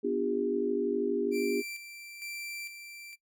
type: chord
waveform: sine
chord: G dominant seventh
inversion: first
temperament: equal with one note detuned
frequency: 246.9 / 293.7 / 349.2 / 401.6 Hz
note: B3 / D4 / F4 / G4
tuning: 0 / 0 / 0 / +42 cents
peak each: -34 / -34 / -34 / -30 dBFS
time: 0.03-1.62 s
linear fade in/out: 20 ms
type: tone with tremolo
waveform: sawtooth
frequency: 2349 Hz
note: D7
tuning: in tune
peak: -35 dBFS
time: 1.31-3.16 s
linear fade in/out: 50 ms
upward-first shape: square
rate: 1.1 Hz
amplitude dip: 55%
effects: noise-tail reverb RT60 0.1 s tail -18 dB re dry